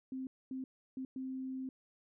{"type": "tone bursts at uneven times", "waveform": "sine", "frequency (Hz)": 261.6, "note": "C4", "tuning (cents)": 0, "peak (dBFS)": -38, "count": 4, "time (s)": [[0.12, 0.27], [0.51, 0.64], [0.97, 1.05], [1.16, 1.69]], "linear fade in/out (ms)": 2, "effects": []}